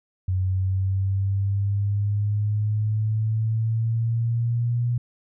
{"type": "exponential sweep", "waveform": "sine", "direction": "up", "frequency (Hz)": [92.5, 121], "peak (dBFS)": -20, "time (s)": [0.28, 4.98], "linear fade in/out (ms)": 5, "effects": []}